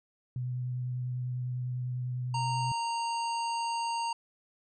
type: tone with vibrato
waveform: sine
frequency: 125.1 Hz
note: B2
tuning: 23 cents sharp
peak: -31 dBFS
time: 0.36-2.72 s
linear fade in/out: 2 ms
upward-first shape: sine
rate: 10 Hz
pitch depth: 13 cents each way
type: harmonic tone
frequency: 927 Hz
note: A#5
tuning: 10 cents flat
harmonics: 1 / 3 / 5 / 7 / 9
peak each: -30 / -41 / -42 / -49 / -48 dBFS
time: 2.34-4.13 s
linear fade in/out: 5 ms
effects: none